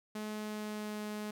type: tone with pitch glide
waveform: sawtooth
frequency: 213.2 to 210.9 Hz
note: G#3 to G#3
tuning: +46 to +27 cents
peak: -34 dBFS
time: 0.15-1.31 s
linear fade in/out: 5 ms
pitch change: -19 cents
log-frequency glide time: 0.29-1.04 s
effects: none